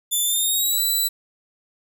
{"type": "tone with pitch glide", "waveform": "5% pulse", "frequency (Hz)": [3520, 3974], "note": ["A7", "B7"], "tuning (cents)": [0, 10], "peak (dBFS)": -12, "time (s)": [0.11, 1.09], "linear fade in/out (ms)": 20, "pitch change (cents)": 210, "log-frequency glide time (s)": [0.24, 0.82], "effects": []}